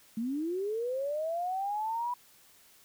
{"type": "linear sweep", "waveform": "sine", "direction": "up", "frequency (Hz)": [215.4, 987], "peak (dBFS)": -30, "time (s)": [0.17, 2.14], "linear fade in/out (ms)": 5, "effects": ["white hiss -60 dBFS RMS until 2.84 s"]}